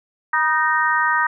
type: harmonic tone with a mistuned harmonic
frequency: 309.4 Hz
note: D#4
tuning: 10 cents flat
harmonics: 3 / 4 / 5 / 6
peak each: -21 / -21 / -21 / -21 dBFS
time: 0.33-1.27 s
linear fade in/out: 5 ms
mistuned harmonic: 3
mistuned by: +50 cents
effects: none